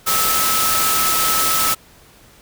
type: tone in noise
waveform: sine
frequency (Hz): 1300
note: E6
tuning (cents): -24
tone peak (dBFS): -20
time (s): 0.06-1.75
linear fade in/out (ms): 20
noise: white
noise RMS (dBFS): -18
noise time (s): 0.06-1.75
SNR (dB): -5
effects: pink hiss -48 dBFS RMS until 2.41 s